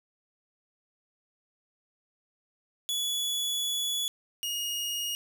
sawtooth tone pair in turn, 3410 / 2867 Hz, G#7 / F7, +45 / +45 cents, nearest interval minor third, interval 300 cents, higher first, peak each -25 / -27 dBFS, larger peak first, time 2.89-4.08 / 4.43-5.15 s, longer first, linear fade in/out 0 ms, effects 9-bit

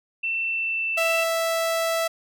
sine tone with pitch glide, 2685 to 2660 Hz, E7 to E7, +31 to +15 cents, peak -23 dBFS, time 0.23-1.24 s, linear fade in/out 10 ms, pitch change -16 cents, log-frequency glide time 0.44-0.98 s
sawtooth tone, 659.3 Hz, E5, in tune, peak -18 dBFS, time 0.97-2.08 s, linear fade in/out 10 ms
effects none

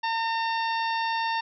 harmonic tone, 909 Hz, A#5, 44 cents flat, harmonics 1 / 2 / 3 / 4 / 5 / 6, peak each -26 / -32 / -36 / -38 / -40 / -42 dBFS, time 0.03-1.41 s, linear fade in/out 10 ms, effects none

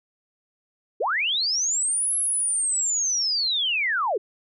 sine linear two-way sweep, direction up then down, 349.2 to 11090 to 349.2 Hz, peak -21 dBFS, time 1-4.18 s, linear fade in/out 10 ms, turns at 2.16 s, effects none

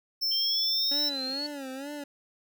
square tone, 5340 Hz, E8, 22 cents sharp, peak -26 dBFS, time 0.21-1.1 s, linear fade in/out 20 ms
sine exponential sweep, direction up, 3136 to 4435 Hz, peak -31 dBFS, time 0.31-1.47 s, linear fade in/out 10 ms
25% pulse tone with vibrato, 277.2 Hz, C#4, in tune, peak -32 dBFS, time 0.91-2.04 s, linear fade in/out 5 ms, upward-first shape sine, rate 2.2 Hz, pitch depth 110 cents each way
effects none

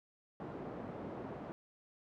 pink band-pass noise, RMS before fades -45 dBFS, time 0.4-1.52 s, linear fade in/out 0 ms, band 170 to 780 Hz, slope 12 dB/octave, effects none

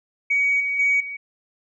sine tone with level steps, 2256 Hz, C#7, 30 cents sharp, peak -16 / -21 / -15 / -29 dBFS, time 0.3-1.17 s, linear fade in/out 10 ms, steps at 0.6 / 0.79 / 1 s, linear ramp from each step 5 ms, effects tanh soft clip ceiling -11 dBFS

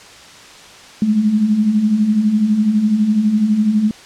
sine beating tone pair, 203.4 / 215.4 Hz, G#3 / A3, -36 / -37 cents, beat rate 12 Hz, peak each -20 / -12 dBFS, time 1.02-3.91 s, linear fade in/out 2 ms, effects white hiss -39 dBFS RMS until 4.05 s + low-pass 6000 Hz 12 dB/octave

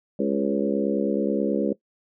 harmonic tone with a mistuned harmonic, 69.3 Hz, C#2, in tune, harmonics 3 / 4 / 5 / 6 / 7 / 8, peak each -26 / -27 / -28 / -29 / -29 / -30 dBFS, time 0.19-1.73 s, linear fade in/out 5 ms, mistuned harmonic 7, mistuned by +26 cents, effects noise-tail reverb RT60 0.1 s tail -19 dB re dry

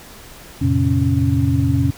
sine tone cluster, 87.9 / 114.4 / 133.7 / 276.8 Hz, F2 / A#2 / C3 / C#4, +12 / -32 / +38 / -2 cents, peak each -19 dBFS, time 0.61-1.91 s, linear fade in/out 10 ms, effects pink hiss -40 dBFS RMS until 1.97 s

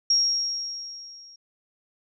sine tone with level ramp, 5588 Hz, F8, in tune, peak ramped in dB -16 to -46 dBFS, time 0.1-1.36 s, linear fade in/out 5 ms, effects none

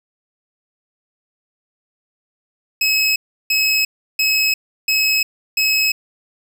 25% pulse tone bursts, 2568 Hz, E7, 46 cents flat, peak -10 dBFS, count 5, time 2.81-5.92 s, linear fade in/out 5 ms, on 350 ms, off 340 ms, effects none

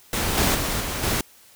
pink noise with level steps, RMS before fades -24 / -20 / -25 / -28 / -23 dBFS, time 0.13-1.21 s, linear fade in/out 2 ms, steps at 0.37 / 0.54 / 0.8 / 1.03 s, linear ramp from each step 10 ms, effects white hiss -52 dBFS RMS until 1.55 s

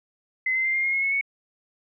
sine tone with pitch steps, 2045 / 2069 / 2093 / 2117 / 2142 / 2167 / 2192 / 2217 Hz, C7 / C7 / C7 / C7 / C7 / C#7 / C#7 / C#7, -40 / -20 / 0 / +20 / +40 / -40 / -20 / 0 cents, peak -21 dBFS, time 0.46-1.212 s, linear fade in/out 5 ms, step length 94 ms, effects none

